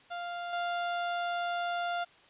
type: tone with level steps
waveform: 30% pulse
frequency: 698 Hz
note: F5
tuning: 1 cent flat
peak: -33 / -28 dBFS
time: 0.1-2.05 s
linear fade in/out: 20 ms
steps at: 0.53 s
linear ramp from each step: 2 ms
effects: white hiss -59 dBFS RMS until 2.29 s + resampled to 8000 Hz